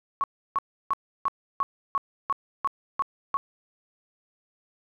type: tone bursts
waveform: sine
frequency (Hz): 1106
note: C#6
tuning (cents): -4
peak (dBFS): -21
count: 10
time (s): 0.21-3.37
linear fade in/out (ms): 0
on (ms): 28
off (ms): 320
effects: none